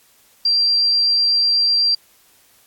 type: tone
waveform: sine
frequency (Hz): 4727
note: D8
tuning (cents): +10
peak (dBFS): -13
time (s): 0.45-1.95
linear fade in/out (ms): 5
effects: white hiss -54 dBFS RMS until 2.66 s + AAC 64 kbps